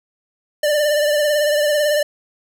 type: tone with vibrato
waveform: square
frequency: 594 Hz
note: D5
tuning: 20 cents sharp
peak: -15 dBFS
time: 0.63-2.03 s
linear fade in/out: 5 ms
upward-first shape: triangle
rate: 18 Hz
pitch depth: 48 cents each way
effects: none